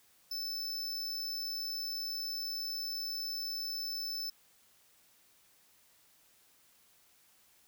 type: tone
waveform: square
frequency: 5274 Hz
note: E8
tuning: in tune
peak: -36 dBFS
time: 0.31-4.3 s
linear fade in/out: 5 ms
effects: white hiss -66 dBFS RMS until 7.67 s